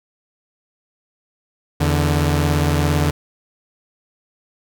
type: tone pair together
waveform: sawtooth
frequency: 82.09 / 146.6 Hz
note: E2 / D3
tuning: -7 / -3 cents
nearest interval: minor seventh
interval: 1004 cents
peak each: -14 dBFS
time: 1.8-3.11 s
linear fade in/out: 10 ms
effects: none